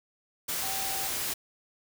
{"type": "tone in noise", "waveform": "sine", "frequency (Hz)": 775, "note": "G5", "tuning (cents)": -20, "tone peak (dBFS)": -38, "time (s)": [0.62, 1.08], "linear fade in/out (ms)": 10, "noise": "white", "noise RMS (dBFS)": -32, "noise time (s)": [0.48, 1.34], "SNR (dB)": -9, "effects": []}